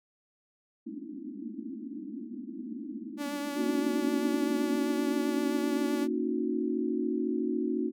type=band-pass noise; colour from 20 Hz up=pink; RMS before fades=-40 dBFS; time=0.86-4.76 s; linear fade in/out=5 ms; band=210 to 330 Hz; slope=96 dB/octave
type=tone with vibrato; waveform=sawtooth; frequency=287.9 Hz; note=D4; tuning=34 cents flat; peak=-29 dBFS; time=3.17-6.08 s; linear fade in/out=50 ms; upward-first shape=sine; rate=7.7 Hz; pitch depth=19 cents each way
type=chord; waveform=sine; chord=D# minor seventh; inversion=second; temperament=equal with one note detuned; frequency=233.1 / 277.2 / 311.1 / 365.1 Hz; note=A#3 / C#4 / D#4 / F#4; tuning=0 / 0 / 0 / -23 cents; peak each=-33 dBFS; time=3.55-7.92 s; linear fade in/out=50 ms
effects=none